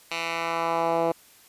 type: tone with band-pass filter sweep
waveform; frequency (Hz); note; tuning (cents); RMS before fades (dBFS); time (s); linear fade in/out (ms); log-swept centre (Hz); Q
10% pulse; 166.6; E3; +19; -26; 0.11-1.12; 5; 2900 to 540; 1.3
effects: white hiss -54 dBFS RMS until 1.48 s + resampled to 32000 Hz